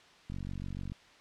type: click train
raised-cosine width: 5 ms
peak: -28 dBFS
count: 30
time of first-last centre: 0.3-0.92 s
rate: 46.8 Hz
effects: white hiss -58 dBFS RMS until 1.2 s + low-pass 4000 Hz 12 dB/octave